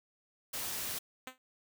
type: noise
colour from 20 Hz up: white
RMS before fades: -38 dBFS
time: 0.53-0.99 s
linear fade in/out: 10 ms
type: tone with exponential decay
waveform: 5% pulse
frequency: 257.7 Hz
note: C4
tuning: 26 cents flat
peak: -27 dBFS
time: 1.27-1.38 s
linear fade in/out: 1 ms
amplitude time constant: 23 ms
effects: none